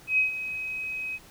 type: tone with ADSR envelope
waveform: sine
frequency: 2534 Hz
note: D#7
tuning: 31 cents sharp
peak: -18 dBFS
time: 0.07-1.19 s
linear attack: 110 ms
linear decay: 130 ms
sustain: -12 dB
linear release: 41 ms
effects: pink hiss -52 dBFS RMS until 1.3 s